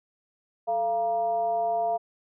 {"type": "tone with frequency modulation", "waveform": "sine", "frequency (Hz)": 689, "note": "F5", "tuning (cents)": -24, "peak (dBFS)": -23, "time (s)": [0.67, 1.98], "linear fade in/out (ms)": 20, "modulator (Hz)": 251, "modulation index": 0.52, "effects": []}